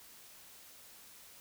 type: silence
effects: white hiss -56 dBFS RMS until 1.4 s